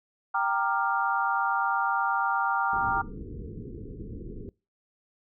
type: chord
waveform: sine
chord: G minor seventh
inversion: none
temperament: equal with one note detuned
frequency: 784 / 932.3 / 1189 / 1396.9 Hz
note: G5 / Bb5 / D6 / F6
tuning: 0 / 0 / +21 / 0 cents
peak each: -29 dBFS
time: 0.34-3.02 s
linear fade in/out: 10 ms
type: low-pass noise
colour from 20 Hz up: pink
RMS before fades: -39 dBFS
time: 2.73-4.49 s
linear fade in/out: 0 ms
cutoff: 470 Hz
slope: 96 dB/octave
effects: noise-tail reverb RT60 0.3 s tail -24 dB re dry